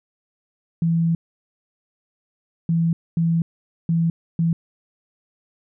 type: tone bursts at uneven times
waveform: sine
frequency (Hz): 166.2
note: E3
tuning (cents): +15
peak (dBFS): -16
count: 5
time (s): 0.82-1.15 / 2.69-2.93 / 3.17-3.42 / 3.89-4.1 / 4.39-4.53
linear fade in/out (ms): 2
effects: none